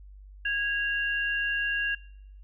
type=tone pair together; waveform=sine; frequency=1649 / 2778 Hz; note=G#6 / F7; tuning=-13 / -10 cents; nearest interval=major sixth; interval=903 cents; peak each=-27 / -30 dBFS; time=0.45-1.95 s; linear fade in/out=5 ms; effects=noise-tail reverb RT60 0.8 s tail -25 dB re dry + added 49 Hz sine -45 dBFS peak until 2.43 s